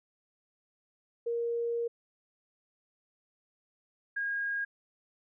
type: tone pair in turn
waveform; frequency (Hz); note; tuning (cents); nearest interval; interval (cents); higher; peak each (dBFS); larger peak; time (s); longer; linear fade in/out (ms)
sine; 468.9 / 1630; A#4 / G#6; +10 / -33; octave + minor seventh; 2157; second; -29 / -30; first; 1.26-1.88 / 4.16-4.65; first; 10
effects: none